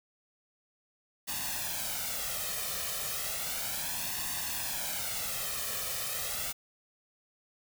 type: noise with flanger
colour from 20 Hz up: white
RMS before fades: -35 dBFS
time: 1.27-6.53 s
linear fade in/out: 20 ms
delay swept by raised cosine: 1.1 to 1.66 ms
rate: 0.33 Hz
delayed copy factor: +0.7
effects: none